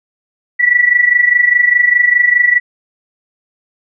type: tone with amplitude modulation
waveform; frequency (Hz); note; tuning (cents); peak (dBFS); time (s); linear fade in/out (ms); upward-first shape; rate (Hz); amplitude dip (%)
sine; 1952; B6; -21; -4; 0.59-2.6; 20; sine; 24.9; 75
effects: none